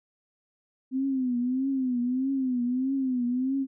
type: tone with vibrato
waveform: sine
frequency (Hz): 256.6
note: C4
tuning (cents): -34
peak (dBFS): -24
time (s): 0.91-3.67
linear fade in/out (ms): 50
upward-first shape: triangle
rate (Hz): 1.6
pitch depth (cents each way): 120
effects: none